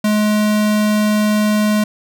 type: tone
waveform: square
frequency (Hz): 211.4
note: G#3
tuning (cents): +31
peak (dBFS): -13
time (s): 0.04-1.84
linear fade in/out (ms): 5
effects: none